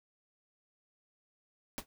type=noise with exponential decay; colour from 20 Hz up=pink; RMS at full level=-34 dBFS; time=1.78-1.86 s; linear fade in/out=0 ms; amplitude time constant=16 ms; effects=none